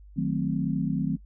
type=chord; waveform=sine; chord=D# diminished seventh; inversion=none; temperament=equal; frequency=155.56 / 185 / 220 / 261.6 Hz; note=D#3 / F#3 / A3 / C4; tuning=0 / 0 / 0 / 0 cents; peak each=-29 / -29 / -31 / -30 dBFS; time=0.16-1.17 s; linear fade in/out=20 ms; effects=noise-tail reverb RT60 0.1 s tail -22 dB re dry + added 50 Hz sine -46 dBFS peak until 1.25 s